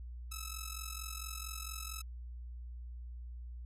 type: ring-modulated tone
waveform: 5% pulse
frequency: 1300 Hz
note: E6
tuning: 24 cents flat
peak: -28 dBFS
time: 0.31-2.02 s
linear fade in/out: 10 ms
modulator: 22.2 Hz
effects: added 60 Hz sine -43 dBFS peak until 3.65 s + resampled to 32000 Hz